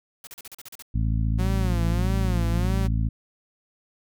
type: noise bursts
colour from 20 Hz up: white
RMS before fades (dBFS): -41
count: 9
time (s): 0.24-0.823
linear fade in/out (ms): 2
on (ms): 31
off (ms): 38
type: harmonic tone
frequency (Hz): 55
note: A1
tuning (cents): 0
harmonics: 1 / 2 / 3 / 4 / 5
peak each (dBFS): -23 / -25 / -32 / -33 / -39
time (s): 0.94-3.09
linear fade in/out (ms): 10
type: tone with vibrato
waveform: sawtooth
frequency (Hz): 180.2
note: F#3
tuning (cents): -45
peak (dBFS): -25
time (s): 1.38-2.88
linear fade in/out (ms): 20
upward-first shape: sine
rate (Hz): 1.6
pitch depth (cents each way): 120
effects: none